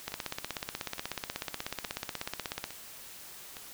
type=two click trains; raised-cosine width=0.2 ms; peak=-16 / -24 dBFS; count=43 / 5; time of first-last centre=0.08-2.641 / 0.12-3.568 s; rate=16.4 / 1.16 Hz; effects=white hiss -48 dBFS RMS until 3.73 s